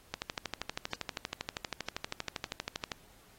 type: click train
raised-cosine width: 0.2 ms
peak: -16 dBFS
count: 36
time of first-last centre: 0.14-2.918 s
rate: 12.6 Hz
effects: pink hiss -61 dBFS RMS until 3.38 s + AAC 48 kbps